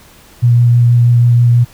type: tone with vibrato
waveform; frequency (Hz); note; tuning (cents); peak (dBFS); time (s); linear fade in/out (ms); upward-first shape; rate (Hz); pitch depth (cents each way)
sine; 120; B2; -49; -5; 0.42-1.65; 20; triangle; 6.2; 15
effects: pink hiss -42 dBFS RMS until 1.73 s